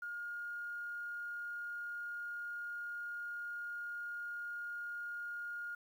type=tone with quantisation; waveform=sine; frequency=1422 Hz; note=F6; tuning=31 cents sharp; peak=-40 dBFS; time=0.02-5.75 s; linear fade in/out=5 ms; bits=11; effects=none